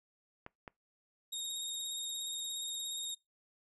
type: clicks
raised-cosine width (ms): 0.5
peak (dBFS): -30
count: 2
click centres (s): 0.464 / 0.678
type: tone with vibrato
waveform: 25% pulse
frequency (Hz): 3729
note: A#7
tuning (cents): 0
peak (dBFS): -33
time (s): 1.32-3.15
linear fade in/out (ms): 10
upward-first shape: sine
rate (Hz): 17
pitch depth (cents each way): 29
effects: noise-tail reverb RT60 0.2 s tail -24 dB re dry